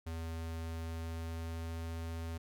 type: tone with pitch glide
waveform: square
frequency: 82 to 82.52 Hz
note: E2 to E2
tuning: -9 to +2 cents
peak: -39 dBFS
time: 0.06-2.38 s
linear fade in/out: 10 ms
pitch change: +11 cents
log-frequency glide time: 0.75-1.82 s
effects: none